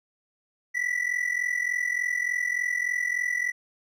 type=ring-modulated tone; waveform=triangle; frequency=1964 Hz; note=B6; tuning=10 cents flat; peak=-20 dBFS; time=0.74-3.52 s; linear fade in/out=20 ms; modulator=21.7 Hz; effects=none

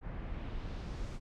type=noise with low-pass filter sweep; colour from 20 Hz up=brown; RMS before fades=-40 dBFS; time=0.01-1.2 s; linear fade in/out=50 ms; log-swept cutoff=1700 to 7900 Hz; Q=1.2; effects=none

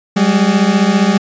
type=beating tone pair; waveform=40% pulse; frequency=190.4 / 205.4 Hz; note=F#3 / G#3; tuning=+50 / -19 cents; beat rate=15 Hz; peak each=-12 / -11 dBFS; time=0.16-1.18 s; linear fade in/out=10 ms; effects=resampled to 16000 Hz

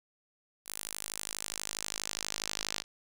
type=tone with band-pass filter sweep; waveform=sawtooth; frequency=52.3 Hz; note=G#1; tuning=13 cents sharp; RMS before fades=-39 dBFS; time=0.65-2.84 s; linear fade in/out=50 ms; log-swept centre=11000 to 5000 Hz; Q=1.3; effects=none

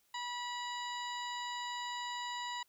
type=harmonic tone with a mistuned harmonic; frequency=973 Hz; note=B5; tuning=26 cents flat; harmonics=1 / 2 / 3 / 4 / 5 / 7; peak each=-40 / -45 / -48 / -46 / -53 / -52 dBFS; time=0.14-2.63 s; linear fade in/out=5 ms; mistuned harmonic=7; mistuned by=+66 cents; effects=white hiss -73 dBFS RMS until 2.68 s

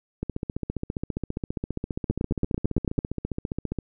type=two click trains; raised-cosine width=3 ms; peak=-10 / -15 dBFS; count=9 / 54; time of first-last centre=2.1-2.989 / 0.23-3.787 s; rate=9 / 14.9 Hz; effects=none

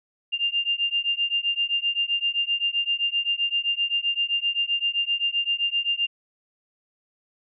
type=beating tone pair; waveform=sine; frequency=2794 / 2801.7 Hz; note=F7 / F7; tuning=0 / +5 cents; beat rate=7.7 Hz; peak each=-25 dBFS; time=0.32-6.07 s; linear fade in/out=20 ms; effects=none

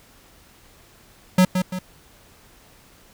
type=tone with echo; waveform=square; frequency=184 Hz; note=F#3; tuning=9 cents flat; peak=-12 dBFS; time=1.38-1.45 s; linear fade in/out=5 ms; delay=170 ms; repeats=2; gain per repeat=-7 dB; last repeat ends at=1.79 s; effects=pink hiss -52 dBFS RMS until 3.13 s

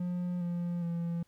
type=tone with pitch steps; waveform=triangle; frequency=177.8 / 173.74 / 169.77 Hz; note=F3 / F3 / F3; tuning=+31 / -9 / -49 cents; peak=-29 dBFS; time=0-1.23 s; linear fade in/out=5 ms; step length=410 ms; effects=pink hiss -71 dBFS RMS until 1.27 s

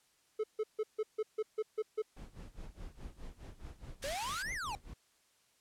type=tone bursts; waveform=triangle; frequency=432.1 Hz; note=A4; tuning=31 cents flat; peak=-29 dBFS; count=9; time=0.39-2.022 s; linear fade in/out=10 ms; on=48 ms; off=150 ms
type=noise with tremolo; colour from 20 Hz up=brown; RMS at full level=-45 dBFS; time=2.16-4.94 s; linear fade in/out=10 ms; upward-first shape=sine; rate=4.8 Hz; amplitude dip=90%
type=high-pass noise; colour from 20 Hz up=pink; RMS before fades=-44 dBFS; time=4.02-4.43 s; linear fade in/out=10 ms; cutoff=1700 Hz; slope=12 dB/octave
type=exponential two-way sweep; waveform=square; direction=up then down; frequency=529 to 2154 to 773 Hz; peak=-38 dBFS; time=4.04-4.75 s; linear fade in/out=0 ms; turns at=4.53 s
effects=white hiss -71 dBFS RMS until 5.6 s + low-pass 10000 Hz 12 dB/octave

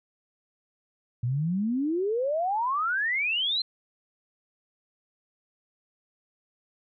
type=exponential sweep; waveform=sine; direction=up; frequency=115.5 to 4200 Hz; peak=-24 dBFS; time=1.23-3.62 s; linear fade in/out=5 ms; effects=none

